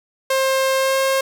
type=tone with pitch glide; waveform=sawtooth; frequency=531 to 535.6 Hz; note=C5 to C5; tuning=+25 to +40 cents; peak=-12 dBFS; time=0.3-1.21 s; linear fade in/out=5 ms; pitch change=+15 cents; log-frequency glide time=0.77-0.98 s; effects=none